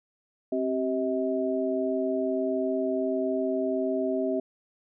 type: tone cluster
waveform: sine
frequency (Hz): 264.7 / 386.2 / 638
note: C4 / G4 / D#5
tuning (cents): +20 / -26 / +43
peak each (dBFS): -29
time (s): 0.52-4.4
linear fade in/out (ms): 5
effects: none